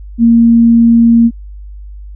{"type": "tone", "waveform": "sine", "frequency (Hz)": 232, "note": "A#3", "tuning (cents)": -8, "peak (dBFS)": -3, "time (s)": [0.18, 1.31], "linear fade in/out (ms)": 50, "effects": ["added 50 Hz sine -26 dBFS peak until 2.15 s"]}